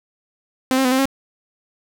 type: tone with pitch steps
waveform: sawtooth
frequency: 259.6 / 266.3 / 252.4 / 262.3 / 270.7 Hz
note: C4 / C4 / B3 / C4 / C#4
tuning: -13 / +31 / +38 / +4 / -41 cents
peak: -11 dBFS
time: 0.71-1.055 s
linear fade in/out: 0 ms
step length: 69 ms
effects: none